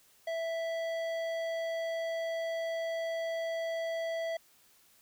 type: tone with tanh clipping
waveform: sine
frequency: 659.3 Hz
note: E5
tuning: in tune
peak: -34 dBFS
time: 0.27-4.37 s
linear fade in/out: 5 ms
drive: 14 dB
effects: white hiss -64 dBFS RMS until 5.01 s